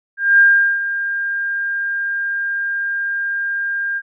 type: tone with ADSR envelope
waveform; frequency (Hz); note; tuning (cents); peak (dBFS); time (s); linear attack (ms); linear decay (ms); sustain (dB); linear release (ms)
sine; 1604; G6; +39; -6; 0.17-4.02; 220; 400; -12; 51
effects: none